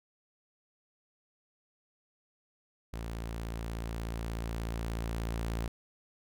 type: tone with level ramp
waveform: sawtooth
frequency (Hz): 56.6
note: A1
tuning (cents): +50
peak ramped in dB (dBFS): -33 to -28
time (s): 2.93-5.68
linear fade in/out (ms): 5
effects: none